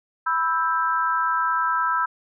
sine chord, E minor, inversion second, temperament just, 988.9 / 1318.5 / 1582.2 Hz, B5 / E6 / G6, +2 / 0 / +16 cents, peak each -24 / -22 / -27 dBFS, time 0.26-2.06 s, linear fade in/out 10 ms, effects none

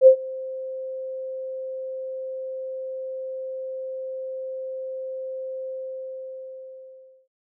sine tone with ADSR envelope, 523.3 Hz, C5, in tune, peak -5 dBFS, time 0.01-7.28 s, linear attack 58 ms, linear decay 87 ms, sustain -24 dB, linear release 1600 ms, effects none

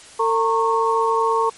sine tone cluster, 451.7 / 917 / 1097 Hz, A4 / A#5 / C#6, +45 / -29 / -18 cents, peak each -20 dBFS, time 0.19-1.5 s, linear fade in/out 10 ms, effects white hiss -43 dBFS RMS until 1.57 s + MP3 48 kbps

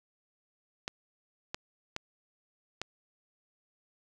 clicks, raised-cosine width 0.2 ms, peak -17 dBFS, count 4, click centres 0.879 / 1.545 / 1.964 / 2.816 s, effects none

